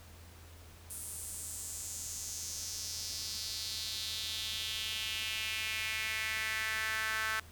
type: tone with high-pass filter sweep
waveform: sawtooth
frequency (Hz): 219.3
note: A3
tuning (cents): -6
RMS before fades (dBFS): -38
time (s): 0.9-7.4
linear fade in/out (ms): 5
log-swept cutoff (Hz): 9600 to 1500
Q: 3.1
effects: added 83 Hz sine -53 dBFS peak until 7.51 s + pink hiss -57 dBFS RMS until 7.51 s